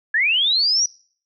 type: linear sweep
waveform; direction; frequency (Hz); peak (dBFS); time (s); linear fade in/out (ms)
sine; up; 1661.2 to 5880; -15; 0.14-0.86; 5
effects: noise-tail reverb RT60 0.5 s tail -23 dB re dry